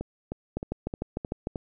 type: two click trains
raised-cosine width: 2 ms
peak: -19 / -16 dBFS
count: 6 / 7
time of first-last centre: 0.01-1.558 / 0.57-1.471 s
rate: 3.23 / 6.66 Hz
effects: none